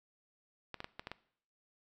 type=clicks; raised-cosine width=0.3 ms; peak=-25 dBFS; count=6; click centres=0.743 / 0.804 / 0.844 / 0.995 / 1.071 / 1.116 s; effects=noise-tail reverb RT60 0.6 s tail -19 dB re dry